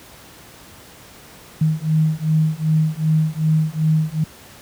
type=beating tone pair; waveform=sine; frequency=155.56 / 158.16 Hz; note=D#3 / D#3; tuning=0 / +29 cents; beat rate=2.6 Hz; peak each=-18 dBFS; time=1.61-4.24 s; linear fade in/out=5 ms; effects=pink hiss -43 dBFS RMS until 4.61 s + high-pass 60 Hz 12 dB/octave